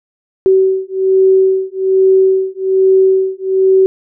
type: beating tone pair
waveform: sine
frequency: 380 / 381.2 Hz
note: F#4 / G4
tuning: +46 / -48 cents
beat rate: 1.2 Hz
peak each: -11 dBFS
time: 0.46-3.86 s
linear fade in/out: 0 ms
effects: none